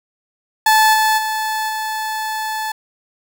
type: tone with level steps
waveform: 30% pulse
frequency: 870 Hz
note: A5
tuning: 20 cents flat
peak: -7 / -10 / -16 / -18 dBFS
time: 0.66-2.72 s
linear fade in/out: 5 ms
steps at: 0.93 / 1.17 / 1.68 s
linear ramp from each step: 20 ms
effects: none